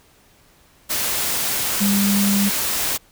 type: tone in noise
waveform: sine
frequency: 200.3 Hz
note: G3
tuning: 38 cents sharp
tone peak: -16 dBFS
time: 1.8-2.5 s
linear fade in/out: 20 ms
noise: white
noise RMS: -22 dBFS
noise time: 0.89-2.98 s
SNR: +3 dB
effects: pink hiss -54 dBFS RMS until 3.11 s